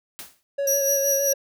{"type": "noise with exponential decay", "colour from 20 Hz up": "white", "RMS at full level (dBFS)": -34, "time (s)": [0.19, 0.43], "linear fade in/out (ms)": 0, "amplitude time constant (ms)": 51}
{"type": "tone with vibrato", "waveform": "triangle", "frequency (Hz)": 554.4, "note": "C#5", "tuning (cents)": 0, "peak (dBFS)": -20, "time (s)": [0.58, 1.34], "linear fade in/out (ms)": 10, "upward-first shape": "square", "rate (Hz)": 6.5, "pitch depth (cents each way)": 17}
{"type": "tone with tremolo", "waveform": "sawtooth", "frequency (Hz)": 5800, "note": "F#8", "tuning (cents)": -35, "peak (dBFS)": -17, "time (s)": [0.67, 1.33], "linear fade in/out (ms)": 5, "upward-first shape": "sine", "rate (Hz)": 5.1, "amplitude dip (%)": 50}
{"effects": []}